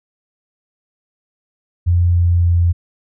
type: tone with pitch steps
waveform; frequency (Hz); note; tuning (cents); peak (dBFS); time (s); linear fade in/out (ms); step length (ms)
sine; 87.31 / 86.76 / 86.21; F2 / F2 / F2; 0 / -11 / -22; -10; 1.86-2.73; 20; 290
effects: none